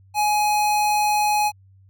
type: tone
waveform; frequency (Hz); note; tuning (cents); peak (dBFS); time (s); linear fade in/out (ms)
square; 839; G#5; +17; -18; 0.14-1.52; 50
effects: added 96 Hz sine -49 dBFS peak until 1.89 s